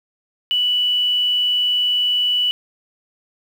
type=tone; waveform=sine; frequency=2960 Hz; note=F#7; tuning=in tune; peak=-15 dBFS; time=0.51-2.51 s; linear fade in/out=0 ms; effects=7-bit